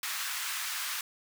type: high-pass noise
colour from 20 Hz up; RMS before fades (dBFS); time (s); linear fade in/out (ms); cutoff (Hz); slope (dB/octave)
pink; -35; 0.03-1.01; 2; 1200; 24
effects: none